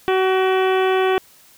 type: harmonic tone with a mistuned harmonic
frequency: 376.8 Hz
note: F#4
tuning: 32 cents sharp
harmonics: 1 / 2 / 3 / 4 / 5 / 6 / 7 / 8 / 9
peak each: -16 / -22 / -26 / -28 / -30 / -32 / -33 / -34 / -35 dBFS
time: 0.08-1.18 s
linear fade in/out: 0 ms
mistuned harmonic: 6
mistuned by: +64 cents
effects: white hiss -50 dBFS RMS until 1.57 s